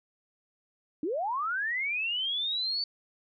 sine linear sweep, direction up, 277.2 to 4547 Hz, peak -28 dBFS, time 1.03-2.84 s, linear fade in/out 2 ms, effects none

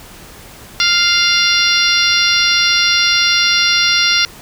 harmonic tone with a mistuned harmonic, 698.5 Hz, F5, in tune, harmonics 2 / 3 / 4 / 5 / 6 / 7 / 8, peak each -18 / -18 / -18 / -18 / -18 / -18 / -18 dBFS, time 0.8-4.25 s, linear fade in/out 0 ms, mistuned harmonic 7, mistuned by -26 cents, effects pink hiss -37 dBFS RMS until 4.41 s

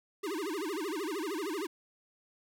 square tone with vibrato, 354.2 Hz, F4, 24 cents sharp, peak -34 dBFS, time 0.23-1.67 s, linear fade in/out 10 ms, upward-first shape sine, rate 13 Hz, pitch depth 290 cents each way, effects none

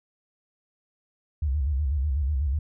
sine tone with vibrato, 70.5 Hz, C#2, 30 cents sharp, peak -22 dBFS, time 1.42-2.59 s, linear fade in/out 5 ms, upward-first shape square, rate 8.1 Hz, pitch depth 130 cents each way, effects none

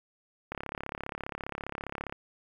click train, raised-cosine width 0.5 ms, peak -20 dBFS, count 57, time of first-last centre 0.52-2.125 s, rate 34.9 Hz, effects 9-bit

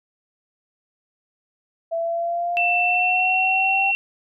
sine exponential sweep, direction up, 663 to 784 Hz, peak -21 dBFS, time 1.91-3.92 s, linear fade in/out 20 ms
sine tone with pitch glide, 2675 to 2723 Hz, E7 to F7, +25 to -44 cents, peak -18 dBFS, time 2.57-3.95 s, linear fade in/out 0 ms, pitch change +31 cents, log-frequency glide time 2.84-3.27 s
effects none

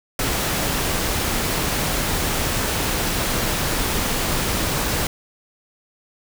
pink noise, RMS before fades -22 dBFS, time 0.19-5.07 s, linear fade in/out 2 ms, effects none

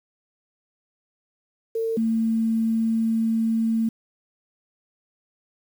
sine tone pair in turn, 451.7 / 225.1 Hz, A4 / A3, +45 / +40 cents, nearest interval octave, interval 1205 cents, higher first, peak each -22 / -19 dBFS, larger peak second, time 1.75-1.97 / 1.97-3.89 s, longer second, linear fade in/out 5 ms, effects 8-bit

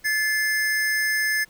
square tone pair together, 1731.8 / 2093 Hz, A6 / C7, -28 / 0 cents, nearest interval minor third, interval 328 cents, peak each -22 / -29 dBFS, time 0.04-1.45 s, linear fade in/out 20 ms, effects pink hiss -56 dBFS RMS until 1.49 s

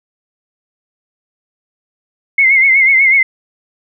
sine tone with vibrato, 2136 Hz, C7, 35 cents sharp, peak -6 dBFS, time 2.38-3.23 s, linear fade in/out 5 ms, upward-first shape sine, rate 8.1 Hz, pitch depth 66 cents each way, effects none

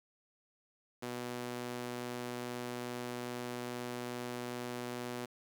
sawtooth tone with high-pass filter, 122.4 Hz, B2, 15 cents flat, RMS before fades -41 dBFS, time 1.02-5.26 s, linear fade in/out 10 ms, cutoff 270 Hz, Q 0.99, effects 11-bit

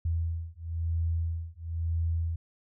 sine beating tone pair, 82.41 / 83.41 Hz, E2 / E2, 0 / +21 cents, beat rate 1 Hz, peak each -31 dBFS, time 0.05-2.36 s, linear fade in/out 5 ms, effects none

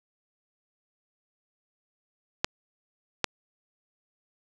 clicks, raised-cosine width 0.2 ms, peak -5 dBFS, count 2, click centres 2.445 / 3.243 s, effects none

